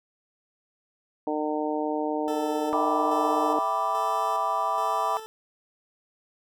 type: harmonic tone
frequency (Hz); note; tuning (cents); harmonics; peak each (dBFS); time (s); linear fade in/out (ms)
152; D#3; -40; 2 / 3 / 4 / 5 / 6; -29 / -31 / -32 / -33 / -34; 1.27-3.59; 2
type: tone with tremolo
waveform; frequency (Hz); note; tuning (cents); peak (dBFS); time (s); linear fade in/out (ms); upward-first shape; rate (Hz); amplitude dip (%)
20% pulse; 440; A4; 0; -29; 2.28-5.26; 0; square; 1.2; 45
type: chord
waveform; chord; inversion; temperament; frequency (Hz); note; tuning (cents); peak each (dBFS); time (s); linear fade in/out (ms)
sine; E minor seventh; none; equal; 659.3 / 784 / 987.8 / 1174.7; E5 / G5 / B5 / D6; 0 / 0 / 0 / 0; -31 / -30 / -28 / -28; 2.73-5.17; 0
effects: none